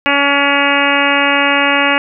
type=harmonic tone; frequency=282.5 Hz; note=C#4; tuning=33 cents sharp; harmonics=1 / 2 / 3 / 4 / 5 / 6 / 7 / 8 / 9 / 10; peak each=-19 / -19 / -19 / -19 / -19 / -19 / -19 / -19 / -19 / -19 dBFS; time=0.06-1.98 s; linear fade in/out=0 ms; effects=none